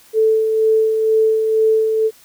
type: tone with tremolo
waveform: sine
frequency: 440 Hz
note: A4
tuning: in tune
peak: -10 dBFS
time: 0.13-2.11 s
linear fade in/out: 50 ms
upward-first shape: sine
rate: 2.1 Hz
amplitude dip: 40%
effects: white hiss -48 dBFS RMS until 2.24 s